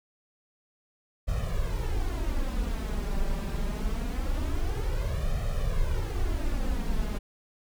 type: noise with flanger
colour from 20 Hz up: brown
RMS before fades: -28 dBFS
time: 1.27-7.19 s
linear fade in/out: 20 ms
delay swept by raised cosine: 1.6 to 5.1 ms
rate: 0.24 Hz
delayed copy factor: +0.8
effects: none